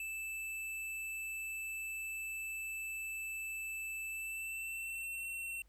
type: tone with pitch glide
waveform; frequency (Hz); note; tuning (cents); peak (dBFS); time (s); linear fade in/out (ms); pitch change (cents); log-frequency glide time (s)
square; 2637 to 2711; E7 to E7; 0 to +48; -40; 0-5.62; 2; +48; 4.08-5.27
effects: added 50 Hz sine -62 dBFS peak until 5.68 s + pink hiss -75 dBFS RMS until 5.68 s